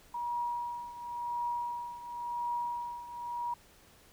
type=tone with tremolo; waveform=sine; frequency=957 Hz; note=A#5; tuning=45 cents sharp; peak=-30 dBFS; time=0.14-3.54 s; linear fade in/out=5 ms; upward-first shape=triangle; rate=0.94 Hz; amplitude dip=80%; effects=pink hiss -60 dBFS RMS until 4.12 s